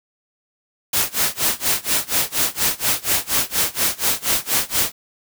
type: noise with tremolo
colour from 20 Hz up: white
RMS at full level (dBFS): -17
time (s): 0.93-4.92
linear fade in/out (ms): 5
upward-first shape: sine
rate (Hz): 4.2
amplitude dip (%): 95
effects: none